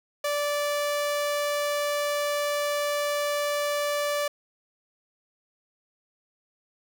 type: tone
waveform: sawtooth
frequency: 583 Hz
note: D5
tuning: 13 cents flat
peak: -21 dBFS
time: 0.24-4.28 s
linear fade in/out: 5 ms
effects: none